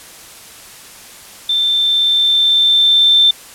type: tone with level ramp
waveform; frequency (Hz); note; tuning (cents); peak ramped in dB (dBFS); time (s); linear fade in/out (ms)
sine; 3561; A7; +20; -12 to -6; 1.49-3.31; 5
effects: white hiss -37 dBFS RMS until 3.54 s + low-pass 12000 Hz 12 dB/octave